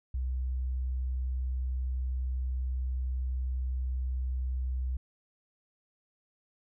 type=tone; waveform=sine; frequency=63.7 Hz; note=C2; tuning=46 cents flat; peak=-29 dBFS; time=0.14-4.97 s; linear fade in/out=5 ms; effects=none